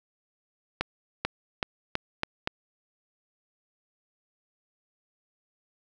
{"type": "accelerating click train", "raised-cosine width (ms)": 0.3, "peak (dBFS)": -10, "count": 6, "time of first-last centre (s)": [0.81, 2.474], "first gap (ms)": 440, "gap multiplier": 0.86, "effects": []}